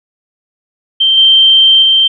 sine tone with level steps, 3136 Hz, G7, in tune, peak -6 / -3 / -5 dBFS, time 1-2.08 s, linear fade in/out 10 ms, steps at 1.17 / 1.82 s, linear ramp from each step 10 ms, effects none

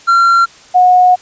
triangle / sine tone pair in turn, 1371 / 727.9 Hz, F6 / F#5, -32 / -29 cents, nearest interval major seventh, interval 1097 cents, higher first, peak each -4 dBFS, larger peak neither, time 0.07-0.46 / 0.74-1.16 s, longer second, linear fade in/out 20 ms, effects white hiss -40 dBFS RMS until 1.21 s + resampled to 16000 Hz

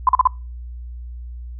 sine tone bursts, 1017 Hz, C6, 50 cents flat, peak -9 dBFS, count 4, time 0.07-0.273 s, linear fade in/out 2 ms, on 20 ms, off 41 ms, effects noise-tail reverb RT60 0.3 s tail -25 dB re dry + added 60 Hz sine -30 dBFS peak until 1.59 s

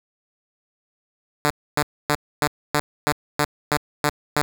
5% pulse tone bursts, 147.9 Hz, D3, 13 cents sharp, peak -6 dBFS, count 10, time 1.45-4.42 s, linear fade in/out 0 ms, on 54 ms, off 270 ms, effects none

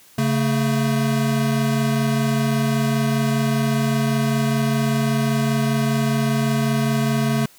square tone pair together, 139 / 223.3 Hz, C#3 / A3, +5 / +26 cents, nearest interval minor sixth, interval 821 cents, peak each -21 dBFS, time 0.18-7.46 s, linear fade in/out 5 ms, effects white hiss -50 dBFS RMS until 7.58 s

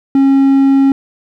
triangle tone, 272.5 Hz, C#4, 29 cents flat, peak -4 dBFS, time 0.15-0.92 s, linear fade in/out 2 ms, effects none

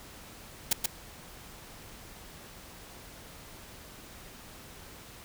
white noise with echo, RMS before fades -24 dBFS, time 0.71-0.73 s, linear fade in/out 5 ms, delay 130 ms, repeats 1, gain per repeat -3 dB, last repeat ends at 0.86 s, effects pink hiss -49 dBFS RMS until 5.24 s

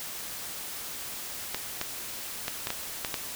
clicks, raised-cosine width 0.2 ms, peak -12 dBFS, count 7, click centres 1.546 / 1.814 / 2.481 / 2.671 / 2.704 / 3.048 / 3.142 s, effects white hiss -38 dBFS RMS until 3.35 s

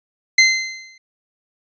sawtooth tone with exponential decay, 2070 Hz, C7, 19 cents flat, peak -3 dBFS, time 0.38-0.98 s, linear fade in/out 5 ms, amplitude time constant 130 ms, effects resampled to 16000 Hz

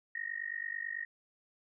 sine tone with amplitude modulation, 1864.7 Hz, A#6, in tune, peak -32 dBFS, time 0.15-1.05 s, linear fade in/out 5 ms, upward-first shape sine, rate 49.1 Hz, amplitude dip 95%, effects none

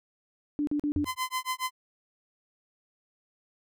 sine tone bursts, 293.7 Hz, D4, in tune, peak -25 dBFS, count 4, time 0.59-1.044 s, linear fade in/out 0 ms, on 82 ms, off 42 ms
sine tone with exponential decay, 87.7 Hz, F2, 8 cents sharp, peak -26 dBFS, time 0.96-1.16 s, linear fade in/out 0 ms, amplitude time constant 42 ms
sawtooth tone with tremolo, 1025 Hz, C6, 36 cents flat, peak -23 dBFS, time 1.05-1.71 s, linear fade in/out 50 ms, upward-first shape sine, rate 7.1 Hz, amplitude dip 100%
effects none

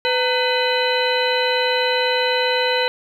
harmonic tone with a mistuned harmonic, 502 Hz, B4, 28 cents sharp, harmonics 1 / 2 / 3 / 4 / 5 / 6 / 8, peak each -20 / -24 / -26 / -27 / -27 / -26 / -25 dBFS, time 0.05-2.88 s, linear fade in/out 0 ms, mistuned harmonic 2, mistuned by -150 cents, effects 8-bit

